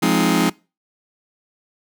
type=chord; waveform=sawtooth; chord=F minor seventh; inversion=none; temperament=just; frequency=174.61 / 209.5 / 261.9 / 314.3 Hz; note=F3 / Ab3 / C4 / Eb4; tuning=0 / +15 / +2 / +18 cents; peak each=-16 dBFS; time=0.02-0.5 s; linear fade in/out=10 ms; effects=noise-tail reverb RT60 0.3 s tail -23 dB re dry